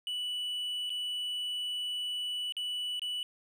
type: tone with dropouts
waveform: triangle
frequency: 2960 Hz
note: F#7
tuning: in tune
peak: -31 dBFS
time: 0.07-3.23 s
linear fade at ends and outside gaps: 1 ms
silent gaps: 0.895-0.902 / 2.523-2.567 / 2.995-3.018 s
effects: none